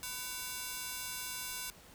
5% pulse ring-modulated tone, 1252 Hz, D#6, 10 cents sharp, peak -24 dBFS, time 0.03-1.7 s, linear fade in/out 0 ms, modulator 250 Hz, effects pink hiss -57 dBFS RMS until 1.94 s

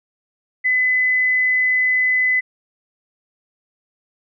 sine tone, 2013 Hz, B6, 33 cents sharp, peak -14 dBFS, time 0.64-2.41 s, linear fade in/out 20 ms, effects none

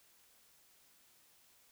silence, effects white hiss -67 dBFS RMS until 1.71 s

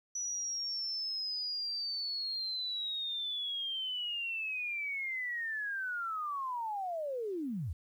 sine linear sweep, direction down, 5920 to 65.2 Hz, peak -34 dBFS, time 0.15-7.73 s, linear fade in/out 5 ms, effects 11-bit

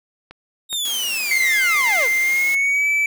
clicks, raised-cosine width 0.3 ms, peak -22 / -17 / -27 dBFS, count 3, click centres 0.31 / 0.729 / 0.878 s
sawtooth linear sweep, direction down, 3770 to 415.3 Hz, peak -18 dBFS, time 0.69-2.09 s, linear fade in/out 50 ms
white high-pass noise, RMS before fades -32 dBFS, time 0.85-2.55 s, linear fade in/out 2 ms, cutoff 190 Hz, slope 96 dB/octave
triangle tone with pitch glide, 2093 to 2309 Hz, C7 to D7, 0 to -30 cents, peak -14 dBFS, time 1.31-3.06 s, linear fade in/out 2 ms, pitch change +170 cents, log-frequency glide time 2.21-2.89 s
effects none

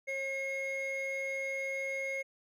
triangle tone pair together, 540.3 / 2158 Hz, C#5 / C#7, -44 / -47 cents, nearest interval 2 octaves, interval 2397 cents, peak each -35 / -33 dBFS, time 0.07-2.23 s, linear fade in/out 20 ms, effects tanh soft clip ceiling -26 dBFS

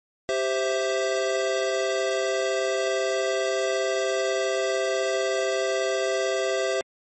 square chord, C major, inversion second, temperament equal, 392 / 523.3 / 659.3 Hz, G4 / C5 / E5, 0 / 0 / 0 cents, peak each -28 dBFS, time 0.29-6.81 s, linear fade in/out 0 ms, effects MP3 32 kbps

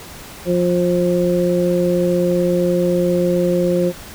harmonic tone, 176.8 Hz, F3, 22 cents sharp, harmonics 1 / 2 / 3, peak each -18 / -18 / -18 dBFS, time 0.45-3.93 s, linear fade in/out 50 ms, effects pink hiss -36 dBFS RMS until 4.14 s

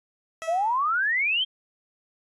15% pulse tone with exponential decay, 650 Hz, E5, 24 cents flat, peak -25 dBFS, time 0.42-0.93 s, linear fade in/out 0 ms, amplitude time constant 110 ms
sine exponential sweep, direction up, 632 to 3236 Hz, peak -21 dBFS, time 0.47-1.45 s, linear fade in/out 20 ms
effects resampled to 24000 Hz

